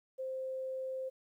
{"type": "tone", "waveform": "sine", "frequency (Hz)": 523.3, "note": "C5", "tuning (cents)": 0, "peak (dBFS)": -36, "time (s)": [0.18, 1.1], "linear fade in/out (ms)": 20, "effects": ["12-bit"]}